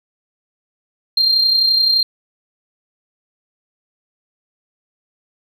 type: tone with amplitude modulation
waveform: sine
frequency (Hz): 4186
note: C8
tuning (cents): 0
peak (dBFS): -8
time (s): 1.17-2.03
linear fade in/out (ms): 5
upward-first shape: sine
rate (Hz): 31.7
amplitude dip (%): 50
effects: tanh soft clip ceiling -7 dBFS